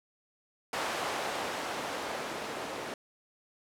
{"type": "noise with low-pass filter sweep", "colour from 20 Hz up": "violet", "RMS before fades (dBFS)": -36, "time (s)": [0.73, 2.94], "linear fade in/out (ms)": 2, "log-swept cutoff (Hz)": [730, 470], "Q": 0.79, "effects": []}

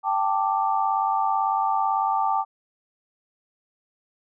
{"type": "chord", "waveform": "sine", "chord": "G suspended second", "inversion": "none", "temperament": "just", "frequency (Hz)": [784, 882, 1176], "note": ["G5", "A5", "D6"], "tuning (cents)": [0, 4, 2], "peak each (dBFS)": [-24, -24, -26], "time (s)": [0.03, 2.45], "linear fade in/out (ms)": 50, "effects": []}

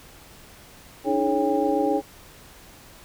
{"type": "tone cluster", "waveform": "sine", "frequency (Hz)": [288.3, 315.7, 420.9, 552, 801], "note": ["D4", "D#4", "G#4", "C#5", "G5"], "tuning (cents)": [-32, 25, 23, -7, 37], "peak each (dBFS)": -26, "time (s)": [1.04, 2.02], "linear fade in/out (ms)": 50, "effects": ["pink hiss -48 dBFS RMS until 3.04 s"]}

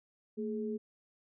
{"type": "tone pair together", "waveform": "sine", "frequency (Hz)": [223.6, 421.3], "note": ["A3", "G#4"], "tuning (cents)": [28, 25], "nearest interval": "major seventh", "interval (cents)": 1097, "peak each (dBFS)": [-36, -37], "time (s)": [0.37, 0.78], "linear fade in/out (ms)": 20, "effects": []}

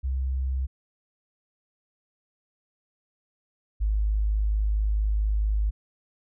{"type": "tone pair in turn", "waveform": "sine", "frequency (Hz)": [65.41, 52.23], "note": ["C2", "G#1"], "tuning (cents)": [0, 11], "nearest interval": "major third", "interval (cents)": 389, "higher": "first", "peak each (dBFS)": [-24, -21], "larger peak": "second", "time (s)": [[0.03, 0.67], [3.8, 5.71]], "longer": "second", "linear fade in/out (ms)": 20, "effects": []}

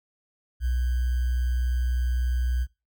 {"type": "tone with sample-and-hold", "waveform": "sine", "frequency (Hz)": 61.74, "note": "B1", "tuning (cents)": 0, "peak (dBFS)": -22, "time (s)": [0.6, 2.67], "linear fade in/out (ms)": 50, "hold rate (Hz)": 1575, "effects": ["noise-tail reverb RT60 0.3 s tail -23 dB re dry"]}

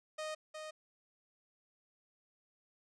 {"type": "tone with echo", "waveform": "sawtooth", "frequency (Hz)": 620, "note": "D#5", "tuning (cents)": -6, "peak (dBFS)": -35, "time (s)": [0.18, 0.35], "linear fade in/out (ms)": 10, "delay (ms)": 360, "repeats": 1, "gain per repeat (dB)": -5, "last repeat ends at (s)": 0.71, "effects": ["resampled to 22050 Hz"]}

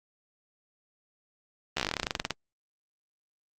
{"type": "slowing click train", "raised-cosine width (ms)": 0.2, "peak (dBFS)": -10, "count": 19, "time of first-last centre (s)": [1.77, 2.307], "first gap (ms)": 13, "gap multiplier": 1.09, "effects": ["Opus 32 kbps"]}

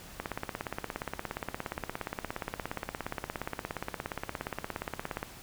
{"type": "click train", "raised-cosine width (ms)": 0.5, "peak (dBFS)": -18, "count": 87, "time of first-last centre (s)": [0.2, 5.229], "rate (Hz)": 17.1, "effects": ["pink hiss -49 dBFS RMS until 5.42 s"]}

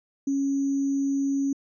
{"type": "tone with sample-and-hold", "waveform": "sine", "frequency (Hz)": 276.3, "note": "C#4", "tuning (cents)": -6, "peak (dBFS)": -22, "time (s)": [0.27, 1.53], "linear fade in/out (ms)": 5, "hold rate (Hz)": 6300, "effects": ["resampled to 22050 Hz"]}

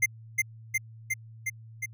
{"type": "tone with echo", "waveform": "square", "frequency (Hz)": 2093, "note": "C7", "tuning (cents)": 0, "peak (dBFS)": -20, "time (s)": [0.02, 0.06], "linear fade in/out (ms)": 10, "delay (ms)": 360, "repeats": 5, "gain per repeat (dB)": -2, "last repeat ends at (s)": 1.86, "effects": ["added 112 Hz sine -45 dBFS peak until 1.93 s"]}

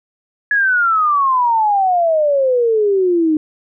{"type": "exponential sweep", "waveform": "sine", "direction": "down", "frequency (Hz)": [1700, 303.1], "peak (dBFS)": -11, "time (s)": [0.51, 3.37], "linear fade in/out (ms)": 2, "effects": []}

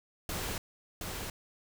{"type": "noise with echo", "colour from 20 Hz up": "pink", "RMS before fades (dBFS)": -36, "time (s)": [0.29, 0.58], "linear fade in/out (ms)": 2, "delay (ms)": 720, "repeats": 1, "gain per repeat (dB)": -3, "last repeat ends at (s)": 1.3, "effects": []}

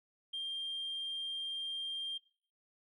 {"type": "tone", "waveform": "sine", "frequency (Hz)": 3191, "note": "G7", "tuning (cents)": 30, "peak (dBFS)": -35, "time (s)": [0.33, 2.18], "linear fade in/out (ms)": 10, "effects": ["noise-tail reverb RT60 0.5 s tail -20 dB re dry", "tanh soft clip ceiling -34 dBFS"]}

